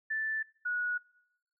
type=tone pair in turn; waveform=sine; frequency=1760 / 1460 Hz; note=A6 / F#6; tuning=0 / -24 cents; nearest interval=minor third; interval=324 cents; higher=first; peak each=-30 / -30 dBFS; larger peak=neither; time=0.1-0.43 / 0.65-0.98 s; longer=neither; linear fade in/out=10 ms; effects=noise-tail reverb RT60 0.9 s tail -24 dB re dry